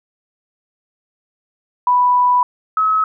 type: tone pair in turn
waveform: sine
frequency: 987.8 / 1284.5 Hz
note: B5 / E6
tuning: 0 / -45 cents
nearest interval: perfect fourth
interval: 455 cents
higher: second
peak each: -10 / -12 dBFS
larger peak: first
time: 1.87-2.43 / 2.77-3.04 s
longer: first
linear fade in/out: 2 ms
effects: none